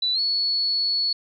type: tone with pitch glide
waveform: sine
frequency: 3967 to 4402 Hz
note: B7 to C#8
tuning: +7 to -13 cents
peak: -20 dBFS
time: 0.02-1.13 s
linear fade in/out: 5 ms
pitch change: +180 cents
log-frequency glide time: 0.13-0.2 s
effects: none